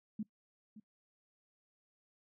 sine tone with echo, 214.5 Hz, A3, 44 cents flat, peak -35 dBFS, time 0.19-0.23 s, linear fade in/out 5 ms, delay 570 ms, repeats 1, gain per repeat -15 dB, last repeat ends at 0.8 s, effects noise-tail reverb RT60 0.1 s tail -22 dB re dry

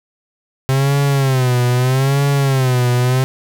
45% pulse tone with vibrato, 131.7 Hz, C3, 12 cents sharp, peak -12 dBFS, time 0.69-3.24 s, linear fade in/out 0 ms, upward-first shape sine, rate 0.79 Hz, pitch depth 120 cents each way, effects none

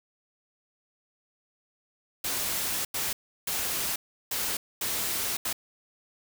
white noise bursts at uneven times, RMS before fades -30 dBFS, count 6, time 2.24-2.85 / 2.94-3.13 / 3.47-3.96 / 4.31-4.57 / 4.81-5.37 / 5.45-5.53 s, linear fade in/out 5 ms, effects none

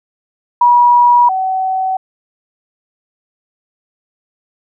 sine tone pair in turn, 966 / 756.4 Hz, B5 / F#5, -39 / +38 cents, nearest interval major third, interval 423 cents, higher first, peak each -5 / -13 dBFS, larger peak first, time 0.61-1.29 / 1.29-1.97 s, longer neither, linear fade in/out 5 ms, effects none

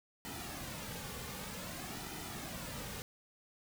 pink noise with flanger, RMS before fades -44 dBFS, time 0.25-3.02 s, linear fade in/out 0 ms, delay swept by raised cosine 1.8 to 3.1 ms, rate 0.53 Hz, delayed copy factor -0.6, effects none

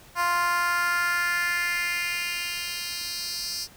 10% pulse tone with high-pass filter sweep, 349.2 Hz, F4, in tune, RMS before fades -27 dBFS, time 0.15-3.68 s, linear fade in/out 50 ms, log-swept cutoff 930 to 5100 Hz, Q 2.7, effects pink hiss -51 dBFS RMS until 3.76 s

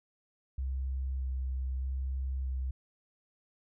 sine tone with vibrato, 65.41 Hz, C2, in tune, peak -31 dBFS, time 0.58-2.71 s, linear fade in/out 5 ms, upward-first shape square, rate 0.8 Hz, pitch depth 13 cents each way, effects none

